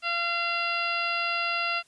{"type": "harmonic tone", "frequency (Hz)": 686, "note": "F5", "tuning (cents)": -31, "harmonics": [1, 2, 3, 4, 5, 6, 7], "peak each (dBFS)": [-35, -30, -35, -29, -41, -40, -37], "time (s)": [0.02, 1.83], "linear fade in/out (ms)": 50, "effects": ["white hiss -62 dBFS RMS until 1.87 s", "resampled to 22050 Hz"]}